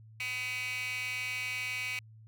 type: tone with high-pass filter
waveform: 15% pulse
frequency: 252.3 Hz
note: B3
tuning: 37 cents sharp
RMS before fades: -36 dBFS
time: 0.2-1.99 s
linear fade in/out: 2 ms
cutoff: 2300 Hz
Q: 5.1
effects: added 110 Hz sine -51 dBFS peak until 2.27 s